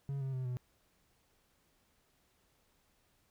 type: tone with pitch steps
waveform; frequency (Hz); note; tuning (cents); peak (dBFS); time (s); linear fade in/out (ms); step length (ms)
triangle; 138.8 / 133.92 / 129.21 / 124.66; C#3 / C3 / C3 / B2; +3 / +41 / -21 / +17; -33; 0.09-0.57; 0; 120
effects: pink hiss -73 dBFS RMS until 3.3 s